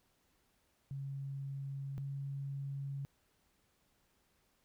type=tone pair in turn; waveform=sine; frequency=137.7 / 138.66 Hz; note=C#3 / C#3; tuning=-11 / +1 cents; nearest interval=unison; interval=12 cents; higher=second; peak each=-39 / -38 dBFS; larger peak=second; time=0.91-1.98 / 1.98-3.05 s; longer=neither; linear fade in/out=0 ms; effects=pink hiss -75 dBFS RMS until 4.64 s